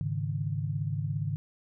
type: chord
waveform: sine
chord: Ab suspended fourth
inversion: none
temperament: just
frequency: 103.83 / 138.43 / 155.74 Hz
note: Ab2 / Db3 / Eb3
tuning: 0 / -2 / +2 cents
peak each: -33 dBFS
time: 0.01-1.36 s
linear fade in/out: 0 ms
effects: none